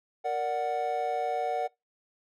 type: chord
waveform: triangle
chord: Bb augmented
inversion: none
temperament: equal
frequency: 466.2 / 587.3 / 740 Hz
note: Bb4 / D5 / F#5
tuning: 0 / 0 / 0 cents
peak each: -32 / -32 / -27 dBFS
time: 0.24-1.68 s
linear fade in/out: 20 ms
effects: noise-tail reverb RT60 0.2 s tail -24 dB re dry